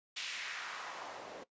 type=noise with band-pass filter sweep; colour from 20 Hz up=white; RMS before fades=-44 dBFS; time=0.16-1.44 s; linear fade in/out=10 ms; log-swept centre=3100 to 450 Hz; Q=1.6; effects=noise-tail reverb RT60 0.1 s tail -17 dB re dry + resampled to 16000 Hz